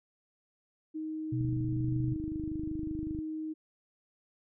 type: tone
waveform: sine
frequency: 313.1 Hz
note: D#4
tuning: 11 cents sharp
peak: -34 dBFS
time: 0.94-3.54 s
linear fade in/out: 20 ms
type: tone with pitch glide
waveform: sine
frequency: 124.7 to 126 Hz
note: B2 to B2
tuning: +17 to +35 cents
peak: -30 dBFS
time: 1.32-2.14 s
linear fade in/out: 5 ms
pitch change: +18 cents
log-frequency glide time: 1.82-1.99 s
type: click train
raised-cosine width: 5 ms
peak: -28 dBFS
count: 46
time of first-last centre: 1.41-3.189 s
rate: 25.3 Hz
effects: none